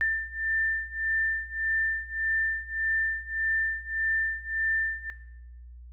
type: beating tone pair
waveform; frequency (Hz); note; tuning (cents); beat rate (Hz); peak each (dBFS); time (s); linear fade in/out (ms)
sine; 1785 / 1786.7; A6 / A6; +24 / +26; 1.7; -28; 0.01-5.1; 0
effects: noise-tail reverb RT60 1.0 s tail -18 dB re dry + added 60 Hz sine -43 dBFS peak until 5.92 s